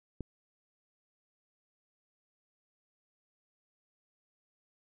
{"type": "click", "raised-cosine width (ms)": 3, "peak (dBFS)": -25, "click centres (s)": 0.207, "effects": []}